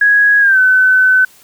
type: tone with pitch glide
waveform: sine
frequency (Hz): 1661.2 to 1514.6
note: G#6 to F#6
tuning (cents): 0 to +40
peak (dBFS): -6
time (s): 0.01-1.25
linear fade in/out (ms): 5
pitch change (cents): -160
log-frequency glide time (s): 0.4-0.59
effects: white hiss -45 dBFS RMS until 1.43 s